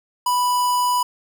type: tone with notch filter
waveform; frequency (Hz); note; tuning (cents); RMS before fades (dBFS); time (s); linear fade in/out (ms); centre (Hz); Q
square; 987.8; B5; 0; -19; 0.26-1.03; 5; 2500; 1.7
effects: none